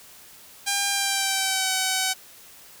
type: tone with pitch glide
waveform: 5% pulse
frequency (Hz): 800 to 756.8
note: G5 to F#5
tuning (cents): +35 to +39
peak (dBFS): -10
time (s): 0.66-2.14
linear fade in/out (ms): 20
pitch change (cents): -96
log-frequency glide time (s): 0.89-1.72
effects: white hiss -48 dBFS RMS until 2.8 s